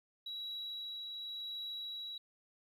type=tone with tremolo; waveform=sine; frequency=3891 Hz; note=B7; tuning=27 cents flat; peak=-38 dBFS; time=0.26-2.18 s; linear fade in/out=5 ms; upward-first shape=triangle; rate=0.91 Hz; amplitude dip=30%; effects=tanh soft clip ceiling -37 dBFS + 12-bit